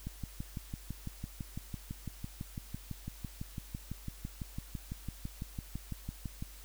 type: click train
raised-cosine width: 5 ms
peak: -26 dBFS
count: 39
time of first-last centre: 0.07-6.425 s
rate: 5.98 Hz
effects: added 48 Hz sine -50 dBFS peak until 6.64 s + white hiss -55 dBFS RMS until 6.64 s